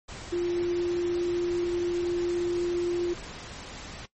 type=tone in noise; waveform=sine; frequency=349.2 Hz; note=F4; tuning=in tune; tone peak=-24 dBFS; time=0.32-3.14 s; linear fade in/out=10 ms; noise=pink; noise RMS=-41 dBFS; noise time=0.08-4.06 s; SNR=+14 dB; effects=noise-tail reverb RT60 0.1 s tail -19 dB re dry + MP3 32 kbps